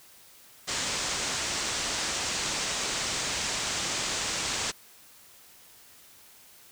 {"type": "low-pass noise", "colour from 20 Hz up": "white", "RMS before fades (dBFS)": -31, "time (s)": [0.67, 4.72], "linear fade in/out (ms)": 20, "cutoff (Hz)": 8000, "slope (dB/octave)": 48, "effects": ["white hiss -54 dBFS RMS until 6.71 s"]}